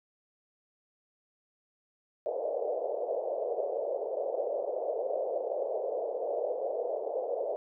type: band-pass noise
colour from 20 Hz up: pink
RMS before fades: -33 dBFS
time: 2.26-7.56 s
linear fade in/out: 0 ms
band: 460 to 650 Hz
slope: 48 dB/octave
effects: none